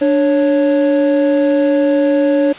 triangle tone pair together, 293.7 / 554.4 Hz, D4 / C#5, 0 / 0 cents, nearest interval major seventh, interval 1100 cents, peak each -11 dBFS, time 0.01-2.53 s, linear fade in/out 10 ms, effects white hiss -32 dBFS RMS until 2.58 s + resampled to 8000 Hz

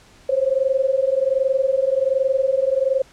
sine tone pair together, 522 / 543.3 Hz, C5 / C#5, -4 / -35 cents, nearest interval minor second, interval 69 cents, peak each -19 dBFS, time 0.29-3.02 s, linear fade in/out 5 ms, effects pink hiss -50 dBFS RMS until 3.12 s + low-pass 8000 Hz 12 dB/octave

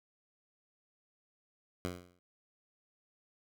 10% pulse tone with exponential decay, 89.2 Hz, F2, 37 cents sharp, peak -25 dBFS, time 1.85-2.19 s, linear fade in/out 0 ms, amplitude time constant 73 ms, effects none

